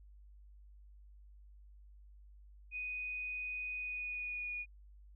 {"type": "tone with pitch glide", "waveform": "sine", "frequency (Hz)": [2489, 2453], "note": ["D#7", "D#7"], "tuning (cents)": [0, -25], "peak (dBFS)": -38, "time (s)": [2.71, 4.66], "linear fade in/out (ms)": 50, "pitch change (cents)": -25, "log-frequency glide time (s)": [3.76, 4.53], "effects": ["added 50 Hz sine -55 dBFS peak until 5.15 s"]}